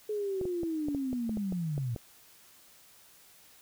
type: linear sweep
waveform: sine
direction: down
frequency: 428.8 to 112.2 Hz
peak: -30 dBFS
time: 0.09-1.95 s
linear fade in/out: 5 ms
type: clicks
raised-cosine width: 2 ms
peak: -25 dBFS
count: 11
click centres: 0.413 / 0.454 / 0.633 / 0.885 / 0.948 / 1.13 / 1.294 / 1.372 / 1.524 / 1.779 / 1.962 s
effects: white hiss -58 dBFS RMS until 3.61 s